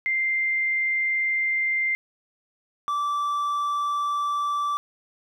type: tone pair in turn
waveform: sine / triangle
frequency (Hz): 2093 / 1163.9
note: C7 / D6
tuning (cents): 0 / -16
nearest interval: minor seventh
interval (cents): 1016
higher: first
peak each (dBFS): -21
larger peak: neither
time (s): 0.06-1.95 / 2.88-4.77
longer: neither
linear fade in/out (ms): 0
effects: none